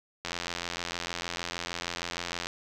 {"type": "click train", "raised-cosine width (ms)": 0.2, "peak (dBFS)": -15, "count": 193, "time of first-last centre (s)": [0.25, 2.47], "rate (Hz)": 86.5, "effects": []}